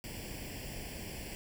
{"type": "noise with comb filter", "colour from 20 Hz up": "pink", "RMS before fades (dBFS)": -43, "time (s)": [0.04, 1.35], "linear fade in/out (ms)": 0, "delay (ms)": 0.39, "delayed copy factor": 0.85, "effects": []}